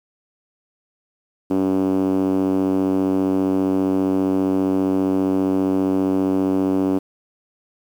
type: tone with band-pass filter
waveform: 5% pulse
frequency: 95 Hz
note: F#2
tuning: 46 cents sharp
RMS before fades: -19 dBFS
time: 1.5-6.99 s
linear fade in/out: 10 ms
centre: 280 Hz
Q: 3.2
effects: 8-bit